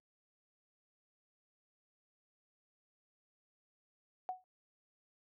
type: tone with exponential decay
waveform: sine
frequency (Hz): 740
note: F#5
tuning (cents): 0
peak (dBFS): -32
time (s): 4.29-4.44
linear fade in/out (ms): 0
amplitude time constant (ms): 31
effects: added 76 Hz sine -70 dBFS peak until 5.21 s + high-pass 400 Hz 12 dB/octave